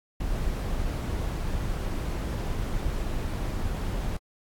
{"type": "noise", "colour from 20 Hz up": "brown", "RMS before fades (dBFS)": -29, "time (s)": [0.2, 4.17], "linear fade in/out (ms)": 5, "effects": ["AAC 64 kbps"]}